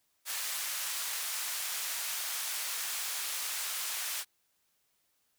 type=band-pass noise; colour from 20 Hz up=white; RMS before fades=-36 dBFS; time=0.25-4.25 s; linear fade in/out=50 ms; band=970 to 14000 Hz; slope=12 dB/octave; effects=white hiss -75 dBFS RMS until 5.38 s